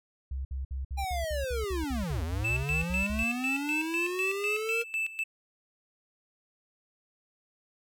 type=tone bursts; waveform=sine; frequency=66.5 Hz; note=C2; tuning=29 cents sharp; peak=-31 dBFS; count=15; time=0.31-3.236 s; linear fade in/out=5 ms; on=140 ms; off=59 ms
type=linear two-way sweep; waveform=square; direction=down then up; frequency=810 to 76.4 to 468.9 Hz; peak=-32 dBFS; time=0.97-4.84 s; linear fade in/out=20 ms; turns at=2.23 s
type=tone with tremolo; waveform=triangle; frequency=2637 Hz; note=E7; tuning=in tune; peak=-26 dBFS; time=2.44-5.24 s; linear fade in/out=10 ms; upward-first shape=square; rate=4 Hz; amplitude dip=80%
effects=none